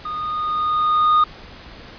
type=tone with level ramp; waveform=triangle; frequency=1231 Hz; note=D#6; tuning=19 cents flat; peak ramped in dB=-23 to -9 dBFS; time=0.05-1.24 s; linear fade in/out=5 ms; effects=pink hiss -40 dBFS RMS until 1.98 s + resampled to 11025 Hz